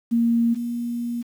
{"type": "tone pair in turn", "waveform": "sine", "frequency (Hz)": [233.1, 237.4], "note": ["A#3", "A#3"], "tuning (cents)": [0, 32], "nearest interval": "unison", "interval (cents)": 32, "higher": "second", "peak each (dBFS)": [-16, -24], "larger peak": "first", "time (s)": [[0.11, 0.55], [0.55, 1.23]], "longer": "second", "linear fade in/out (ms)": 20, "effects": ["8-bit"]}